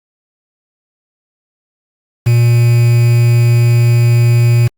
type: tone with quantisation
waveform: triangle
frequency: 118.8 Hz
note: A#2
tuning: 33 cents sharp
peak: -4 dBFS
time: 2.26-4.68 s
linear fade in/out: 10 ms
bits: 4
effects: Opus 48 kbps